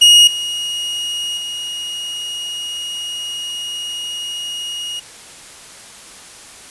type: tone with level steps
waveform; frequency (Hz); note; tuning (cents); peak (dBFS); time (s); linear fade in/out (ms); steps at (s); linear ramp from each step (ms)
40% pulse; 2877; F#7; -49; -4 / -19 / -22; 0.01-5; 10; 0.27 / 1.37; 5
effects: white hiss -38 dBFS RMS until 6.7 s + resampled to 24000 Hz